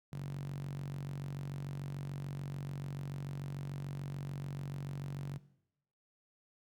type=tone with high-pass filter; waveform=sawtooth; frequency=46.85 Hz; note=F#1; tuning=22 cents sharp; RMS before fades=-41 dBFS; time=0.12-5.38 s; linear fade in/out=0 ms; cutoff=140 Hz; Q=6; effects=noise-tail reverb RT60 0.8 s tail -18 dB re dry